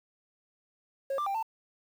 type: tone with pitch steps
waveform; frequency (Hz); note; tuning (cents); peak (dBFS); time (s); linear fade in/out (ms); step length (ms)
sine; 545 / 1183 / 789 / 892; C#5 / D6 / G5 / A5; -29 / +12 / +11 / +23; -26; 1.1-1.428; 5; 82
effects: tanh soft clip ceiling -28 dBFS + 9-bit